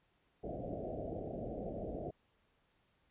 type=low-pass noise; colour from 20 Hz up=white; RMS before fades=-42 dBFS; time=0.43-2.11 s; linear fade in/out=10 ms; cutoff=710 Hz; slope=96 dB/octave; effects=pink hiss -75 dBFS RMS until 3.1 s + resampled to 8000 Hz